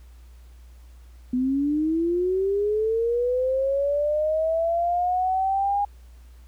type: linear sweep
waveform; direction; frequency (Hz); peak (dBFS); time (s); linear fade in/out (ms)
sine; up; 246.9 to 818; -20; 1.33-5.85; 5
effects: added 60 Hz sine -44 dBFS peak until 6.47 s + pink hiss -61 dBFS RMS until 6.47 s